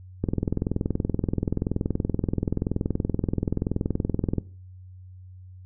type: click train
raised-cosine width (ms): 3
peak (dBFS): -11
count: 88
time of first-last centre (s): 0.24-4.383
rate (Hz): 21
effects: noise-tail reverb RT60 0.4 s tail -19 dB re dry + added 92 Hz sine -42 dBFS peak until 5.65 s